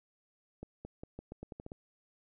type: accelerating click train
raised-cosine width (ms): 2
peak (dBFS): -30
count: 10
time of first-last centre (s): 0.63-1.719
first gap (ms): 220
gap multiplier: 0.84
effects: none